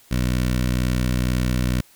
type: tone with notch filter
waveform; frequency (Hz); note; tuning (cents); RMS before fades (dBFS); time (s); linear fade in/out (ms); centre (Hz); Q
15% pulse; 62.1; B1; +10; -21; 0.11-1.81; 5; 790; 0.93
effects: white hiss -53 dBFS RMS until 1.95 s